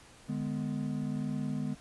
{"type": "chord", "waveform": "triangle", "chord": "G# diminished", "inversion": "second", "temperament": "just", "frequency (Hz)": [149.51, 207.7, 249.2], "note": ["D3", "G#3", "B3"], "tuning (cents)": [31, 0, 16], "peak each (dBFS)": -34, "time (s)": [0.28, 1.75], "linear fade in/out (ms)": 20, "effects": ["pink hiss -56 dBFS RMS until 1.8 s", "resampled to 24000 Hz"]}